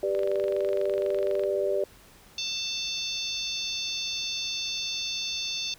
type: chord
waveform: sine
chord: G major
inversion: none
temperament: just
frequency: 392 / 490 / 588 Hz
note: G4 / B4 / D5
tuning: 0 / -14 / +2 cents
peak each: -27 / -33 / -27 dBFS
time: 0.03-1.84 s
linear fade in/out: 2 ms
type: click train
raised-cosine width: 0.3 ms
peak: -25 dBFS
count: 32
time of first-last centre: 0.15-1.436 s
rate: 24.1 Hz
type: harmonic tone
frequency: 890 Hz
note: A5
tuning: 20 cents sharp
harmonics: 3 / 4 / 5 / 6 / 7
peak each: -37 / -33 / -34 / -39 / -39 dBFS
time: 2.38-5.74 s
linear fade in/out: 2 ms
effects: pink hiss -54 dBFS RMS until 5.78 s